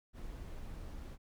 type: noise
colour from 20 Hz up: brown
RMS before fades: -45 dBFS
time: 0.13-1.18 s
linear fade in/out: 50 ms
effects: none